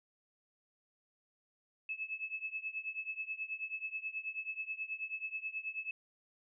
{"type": "tone with tremolo", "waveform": "sine", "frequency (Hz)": 2600, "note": "E7", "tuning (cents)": -24, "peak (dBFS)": -34, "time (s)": [1.89, 5.91], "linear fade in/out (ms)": 2, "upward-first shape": "triangle", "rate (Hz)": 9.3, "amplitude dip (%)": 95, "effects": []}